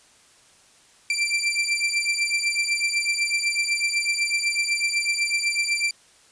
sawtooth beating tone pair, 2349 / 2357 Hz, D7 / D7, 0 / +6 cents, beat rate 8 Hz, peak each -21 dBFS, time 1.1-5.91 s, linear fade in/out 2 ms, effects white hiss -55 dBFS RMS until 6.31 s + resampled to 22050 Hz

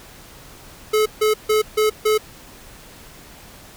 square tone bursts, 429.8 Hz, A4, 41 cents flat, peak -15 dBFS, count 5, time 0.93-2.18 s, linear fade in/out 10 ms, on 130 ms, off 150 ms, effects pink hiss -43 dBFS RMS until 3.76 s

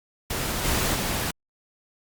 pink noise with level steps, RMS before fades -28 / -24 / -27 dBFS, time 0.3-1.31 s, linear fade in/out 5 ms, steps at 0.64 / 0.94 s, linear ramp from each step 10 ms, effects Opus 48 kbps

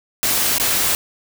white noise with dropouts, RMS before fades -18 dBFS, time 0.23-0.95 s, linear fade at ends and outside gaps 0 ms, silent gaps 0.582-0.599 s, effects none

